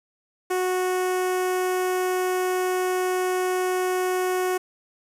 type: tone with notch filter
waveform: sawtooth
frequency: 367.6 Hz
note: F#4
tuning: 11 cents flat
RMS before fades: -24 dBFS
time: 0.5-4.58 s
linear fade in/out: 10 ms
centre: 4000 Hz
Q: 1.1
effects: resampled to 32000 Hz + 8-bit